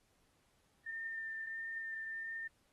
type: tone with vibrato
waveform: sine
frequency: 1802 Hz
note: A6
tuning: 41 cents sharp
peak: -40 dBFS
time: 0.86-2.48 s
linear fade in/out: 10 ms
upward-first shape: sine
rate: 1.5 Hz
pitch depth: 11 cents each way
effects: pink hiss -75 dBFS RMS until 2.72 s + AAC 32 kbps